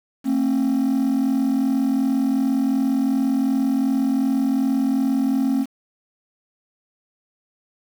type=tone pair together; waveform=triangle; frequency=225.6 / 268.3 Hz; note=A3 / C4; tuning=+44 / +44 cents; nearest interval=minor third; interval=300 cents; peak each=-19 / -15 dBFS; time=0.24-5.66 s; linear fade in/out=50 ms; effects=tanh soft clip ceiling -13 dBFS + 7-bit